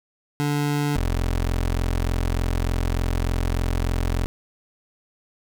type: tone pair in turn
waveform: 25% pulse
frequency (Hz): 145.8 / 43.35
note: D3 / F1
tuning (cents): -12 / -12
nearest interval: octave + major sixth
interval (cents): 2100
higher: first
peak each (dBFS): -17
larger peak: neither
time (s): 0.4-0.96 / 0.96-4.26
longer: second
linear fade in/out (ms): 0
effects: none